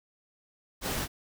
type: noise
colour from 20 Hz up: pink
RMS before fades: -32 dBFS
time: 0.81-1.08 s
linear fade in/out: 50 ms
effects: none